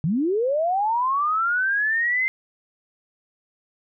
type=linear sweep; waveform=sine; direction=up; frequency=141.5 to 2093 Hz; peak=-19 dBFS; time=0.04-2.28 s; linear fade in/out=0 ms; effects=none